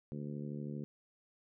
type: harmonic tone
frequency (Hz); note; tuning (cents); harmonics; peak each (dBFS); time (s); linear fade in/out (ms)
72.7; D2; -17; 2 / 3 / 4 / 5 / 6 / 7; -42 / -43 / -49 / -50 / -54 / -55; 0.12-0.84; 0
effects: none